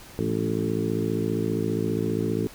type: harmonic tone with a mistuned harmonic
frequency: 55 Hz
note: A1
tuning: in tune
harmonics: 2 / 3 / 4 / 5 / 6 / 7 / 8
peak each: -31 / -31 / -31 / -31 / -31 / -31 / -31 dBFS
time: 0.19-2.47 s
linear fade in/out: 0 ms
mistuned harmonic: 3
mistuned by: +57 cents
effects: pink hiss -46 dBFS RMS until 2.54 s